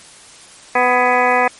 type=harmonic tone with a mistuned harmonic; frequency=249.1 Hz; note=B3; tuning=15 cents sharp; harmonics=1 / 2 / 3 / 4 / 5 / 7 / 8 / 9 / 10; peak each=-26 / -18 / -16 / -18 / -21 / -21 / -20 / -26 / -25 dBFS; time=0.75-1.48 s; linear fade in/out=5 ms; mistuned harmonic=7; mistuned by=-62 cents; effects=white hiss -41 dBFS RMS until 1.59 s + MP3 48 kbps